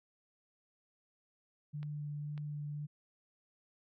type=tone with vibrato; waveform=sine; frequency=147.8 Hz; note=D3; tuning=11 cents sharp; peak=-38 dBFS; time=1.73-2.87 s; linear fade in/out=20 ms; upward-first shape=sine; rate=1.9 Hz; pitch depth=10 cents each way
type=clicks; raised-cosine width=0.3 ms; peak=-37 dBFS; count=2; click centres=1.83 / 2.378 s
effects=none